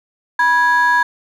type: ring-modulated tone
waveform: triangle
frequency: 1318.5 Hz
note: E6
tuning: in tune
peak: -5 dBFS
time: 0.39-1.03 s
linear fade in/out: 5 ms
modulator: 342 Hz
effects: tanh soft clip ceiling -4 dBFS